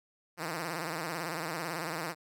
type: tone with vibrato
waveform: 5% pulse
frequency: 164.81 Hz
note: E3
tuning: in tune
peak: -23 dBFS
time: 0.37-2.15 s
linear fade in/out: 50 ms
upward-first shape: sine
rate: 18 Hz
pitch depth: 130 cents each way
effects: none